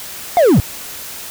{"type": "linear sweep", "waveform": "triangle", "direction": "down", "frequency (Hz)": [740, 81], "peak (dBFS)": -5, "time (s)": [0.37, 0.6], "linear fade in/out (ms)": 0, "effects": ["white hiss -30 dBFS RMS until 1.3 s"]}